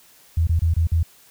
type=tone with dropouts; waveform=sine; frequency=82.41 Hz; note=E2; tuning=in tune; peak=-15 dBFS; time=0.37-1.03 s; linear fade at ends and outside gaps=5 ms; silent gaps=0.471-0.493 / 0.593-0.619 / 0.739-0.765 / 0.871-0.918 s; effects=white hiss -52 dBFS RMS until 1.3 s